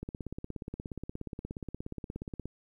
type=click train; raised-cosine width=3 ms; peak=-25 dBFS; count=42; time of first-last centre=0.03-2.456 s; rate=16.9 Hz; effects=11-bit